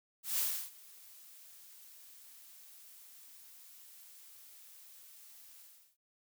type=noise with ADSR envelope; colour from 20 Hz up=blue; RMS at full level=-32 dBFS; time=0.23-5.97 s; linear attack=150 ms; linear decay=320 ms; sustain=-24 dB; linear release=360 ms; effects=none